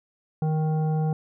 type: tone with frequency modulation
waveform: sine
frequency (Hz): 155.56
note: D#3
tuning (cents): 0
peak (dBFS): -21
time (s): 0.42-1.13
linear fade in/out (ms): 2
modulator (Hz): 625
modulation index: 0.47
effects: none